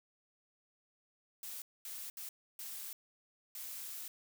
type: noise bursts at uneven times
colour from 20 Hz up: blue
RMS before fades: -45 dBFS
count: 5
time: 1.43-1.62 / 1.85-2.1 / 2.17-2.29 / 2.59-2.93 / 3.55-4.08 s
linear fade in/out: 2 ms
effects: none